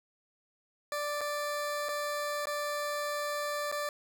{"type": "tone with dropouts", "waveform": "20% pulse", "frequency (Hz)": 587.3, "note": "D5", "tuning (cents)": 0, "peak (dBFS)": -27, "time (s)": [0.92, 3.89], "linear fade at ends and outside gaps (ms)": 1, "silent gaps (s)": [[1.209, 1.213], [1.886, 1.89], [2.456, 2.47], [3.716, 3.724]], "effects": []}